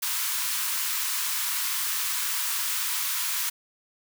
white high-pass noise, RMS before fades -28 dBFS, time 0.02-3.5 s, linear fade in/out 10 ms, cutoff 910 Hz, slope 96 dB/octave, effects none

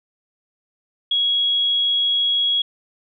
sine tone, 3322 Hz, G#7, in tune, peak -16 dBFS, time 1.11-2.62 s, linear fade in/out 5 ms, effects none

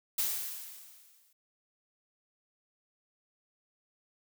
blue noise with exponential decay, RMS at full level -29 dBFS, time 0.18-1.33 s, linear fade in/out 5 ms, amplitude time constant 250 ms, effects none

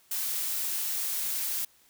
blue noise, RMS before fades -31 dBFS, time 0.11-1.65 s, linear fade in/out 5 ms, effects white hiss -62 dBFS RMS until 1.89 s

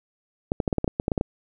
clicks, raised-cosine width 2 ms, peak -9 dBFS, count 12, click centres 0.519 / 0.602 / 0.678 / 0.728 / 0.783 / 0.844 / 0.878 / 0.999 / 1.081 / 1.118 / 1.178 / 1.211 s, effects none

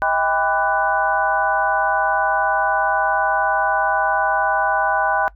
sine tone cluster, 636 / 796 / 1000 / 1161 / 1489 Hz, D#5 / G5 / B5 / D6 / F#6, +38 / +26 / +21 / -20 / +11 cents, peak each -24 / -20 / -23 / -28 / -20 dBFS, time 0.02-5.28 s, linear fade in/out 0 ms, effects noise-tail reverb RT60 0.1 s tail -20 dB re dry + added 50 Hz sine -43 dBFS peak until 5.35 s

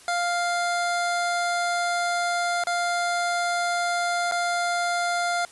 25% pulse tone with dropouts, 699 Hz, F5, 1 cent sharp, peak -19 dBFS, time 0.08-5.45 s, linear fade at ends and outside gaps 1 ms, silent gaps 2.638-2.67 / 4.313-4.321 s, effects white hiss -49 dBFS RMS until 5.51 s + resampled to 24000 Hz

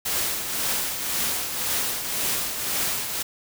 white noise with tremolo, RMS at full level -24 dBFS, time 0.05-3.23 s, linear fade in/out 10 ms, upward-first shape triangle, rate 1.9 Hz, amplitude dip 55%, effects none

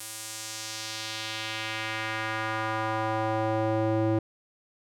square tone with band-pass filter sweep, 110 Hz, A2, in tune, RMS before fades -30 dBFS, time 0-4.19 s, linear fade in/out 5 ms, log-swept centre 10000 to 380 Hz, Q 1.3, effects none

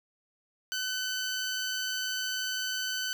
15% pulse tone, 1513 Hz, F#6, 38 cents sharp, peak -24 dBFS, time 0.72-3.13 s, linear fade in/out 0 ms, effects none

